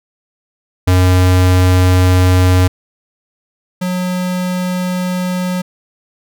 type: tone pair in turn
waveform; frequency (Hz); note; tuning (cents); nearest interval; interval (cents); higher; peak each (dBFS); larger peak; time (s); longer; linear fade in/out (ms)
square; 91.5 / 181.63; F#2 / F#3; -19 / -32; octave; 1187; second; -8 / -16; first; 0.87-2.68 / 3.81-5.62; neither; 10
effects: none